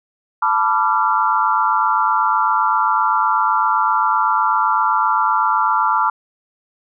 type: chord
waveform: sine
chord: B half-diminished seventh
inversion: third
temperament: equal with one note detuned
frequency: 880 / 987.8 / 1174.7 / 1371.3 Hz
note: A5 / B5 / D6 / F6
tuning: 0 / 0 / 0 / -32 cents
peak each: -19 dBFS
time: 0.42-6.1 s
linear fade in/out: 5 ms
effects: none